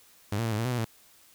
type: tone with pitch steps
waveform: sawtooth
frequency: 102 / 116 / 113.2 / 105.6 / 115.2 / 126.6 / 121.9 / 112.2 Hz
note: G#2 / A#2 / A2 / G#2 / A#2 / B2 / B2 / A2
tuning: -31 / -8 / +50 / +29 / -20 / +43 / -22 / +34 cents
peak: -23 dBFS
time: 0.32-0.848 s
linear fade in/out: 5 ms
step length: 66 ms
effects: white hiss -58 dBFS RMS until 1.34 s